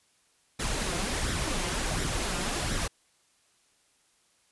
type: noise with flanger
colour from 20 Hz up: pink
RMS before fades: -30 dBFS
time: 0.59-2.88 s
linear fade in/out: 10 ms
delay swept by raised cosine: 0.53 to 5.73 ms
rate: 1.4 Hz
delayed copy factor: +0.55
effects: white hiss -67 dBFS RMS until 4.51 s + resampled to 24000 Hz